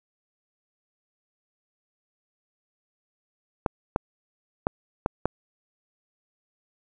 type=clicks; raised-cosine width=1 ms; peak=-8 dBFS; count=5; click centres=3.662 / 3.961 / 4.669 / 5.061 / 5.256 s; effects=none